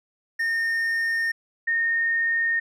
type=tone pair in turn; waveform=triangle / sine; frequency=1829 / 1838.5 Hz; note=A#6 / A#6; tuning=-33 / -24 cents; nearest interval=unison; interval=9 cents; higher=second; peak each=-20 dBFS; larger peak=neither; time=0.39-1.32 / 1.67-2.6 s; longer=neither; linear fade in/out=10 ms; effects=none